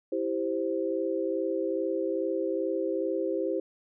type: chord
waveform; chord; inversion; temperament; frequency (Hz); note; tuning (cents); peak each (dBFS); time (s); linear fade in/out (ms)
sine; C major; first; equal; 329.6 / 392 / 523.3; E4 / G4 / C5; 0 / 0 / 0; -31; 0.12-3.6; 5
effects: none